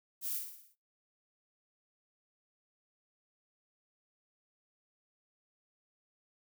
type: noise with echo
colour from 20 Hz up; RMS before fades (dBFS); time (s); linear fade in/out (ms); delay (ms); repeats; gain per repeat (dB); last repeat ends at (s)
violet; -37; 0.21-0.41; 50; 58; 6; -5; 0.758
effects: noise-tail reverb RT60 0.3 s tail -24 dB re dry